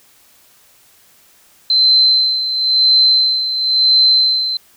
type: tone with tremolo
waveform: sine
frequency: 4083 Hz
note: C8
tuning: 43 cents flat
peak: -7 dBFS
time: 1.7-4.57 s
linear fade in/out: 2 ms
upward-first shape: sine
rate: 0.97 Hz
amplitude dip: 65%
effects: white hiss -50 dBFS RMS until 4.76 s